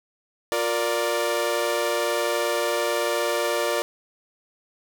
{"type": "chord", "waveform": "sawtooth", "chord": "Bb major", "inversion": "second", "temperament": "equal with one note detuned", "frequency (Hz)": [354.9, 466.2, 587.3], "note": ["F4", "Bb4", "D5"], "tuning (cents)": [28, 0, 0], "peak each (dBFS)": [-25, -23, -21], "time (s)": [0.52, 3.82], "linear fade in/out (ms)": 0, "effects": []}